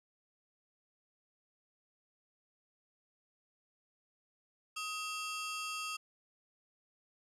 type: ring-modulated tone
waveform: sawtooth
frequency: 1980 Hz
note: B6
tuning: 4 cents sharp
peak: -31 dBFS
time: 4.76-5.97 s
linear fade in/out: 10 ms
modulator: 720 Hz
effects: low-pass 11000 Hz 12 dB/octave + 12-bit